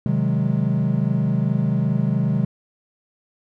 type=chord; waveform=triangle; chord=Ab dominant seventh; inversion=first; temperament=equal; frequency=130.81 / 155.56 / 185 / 207.7 Hz; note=C3 / Eb3 / Gb3 / Ab3; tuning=0 / 0 / 0 / 0 cents; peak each=-20 / -21 / -22 / -22 dBFS; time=0.06-2.45 s; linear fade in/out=2 ms; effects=none